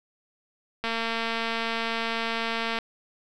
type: click train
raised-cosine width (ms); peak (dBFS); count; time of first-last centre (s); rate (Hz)
0.3; -13; 445; 0.84-2.787; 228
effects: none